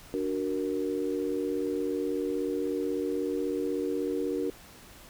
sine chord, D augmented, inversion none, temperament equal, 293.7 / 370 / 466.2 Hz, D4 / F#4 / A#4, 0 / 0 / 0 cents, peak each -32 dBFS, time 0.14-4.5 s, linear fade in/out 0 ms, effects pink hiss -51 dBFS RMS until 5.09 s

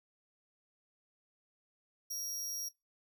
sawtooth tone, 5650 Hz, F8, 19 cents sharp, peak -35 dBFS, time 2.1-2.69 s, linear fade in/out 10 ms, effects noise-tail reverb RT60 0.2 s tail -19 dB re dry

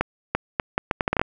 accelerating click train, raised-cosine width 0.5 ms, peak -5 dBFS, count 11, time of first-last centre 0.01-1.215 s, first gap 340 ms, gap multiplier 0.73, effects none

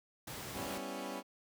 pink noise, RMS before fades -44 dBFS, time 0.27-0.78 s, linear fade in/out 5 ms
15% pulse chord, C# half-diminished seventh, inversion second, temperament equal, 196 / 246.9 / 277.2 / 329.6 Hz, G3 / B3 / C#4 / E4, 0 / 0 / 0 / 0 cents, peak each -39 / -40 / -37 / -42 dBFS, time 0.53-1.23 s, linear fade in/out 50 ms
effects high-pass 80 Hz 12 dB/octave

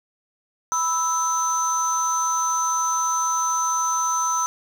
sine tone cluster, 989 / 1313 / 6140 Hz, B5 / E6 / G8, +2 / -7 / -37 cents, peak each -23 dBFS, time 0.72-4.46 s, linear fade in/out 0 ms, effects tanh soft clip ceiling -14 dBFS + 7-bit

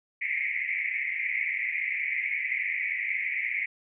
white band-pass noise, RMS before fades -30 dBFS, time 0.21-3.66 s, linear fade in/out 10 ms, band 2000 to 2300 Hz, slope 96 dB/octave, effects none

